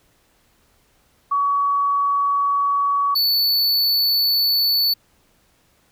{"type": "tone pair in turn", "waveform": ["sine", "square"], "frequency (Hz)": [1130, 4468], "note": ["C#6", "C#8"], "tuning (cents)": [33, 13], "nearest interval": "2 octaves", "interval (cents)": 2380, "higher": "second", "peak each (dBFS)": -16, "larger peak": "neither", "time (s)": [[1.31, 3.15], [3.15, 4.94]], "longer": "first", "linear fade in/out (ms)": 10, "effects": ["pink hiss -60 dBFS RMS until 5.91 s"]}